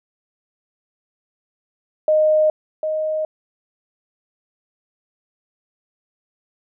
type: tone pair in turn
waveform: sine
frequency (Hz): 618 / 622.7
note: D#5 / D#5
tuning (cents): -12 / +1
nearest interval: unison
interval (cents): 13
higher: second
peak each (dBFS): -12 / -19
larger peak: first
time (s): 2.08-2.5 / 2.83-3.25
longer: neither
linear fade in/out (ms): 2
effects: none